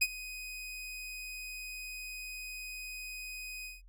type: tone with ADSR envelope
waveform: sawtooth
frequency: 2502 Hz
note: D#7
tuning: 9 cents sharp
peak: -20 dBFS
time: 0.01-3.82 s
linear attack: 11 ms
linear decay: 45 ms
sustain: -18 dB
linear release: 170 ms
effects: noise-tail reverb RT60 0.1 s tail -23 dB re dry + added 43 Hz sine -53 dBFS peak until 3.88 s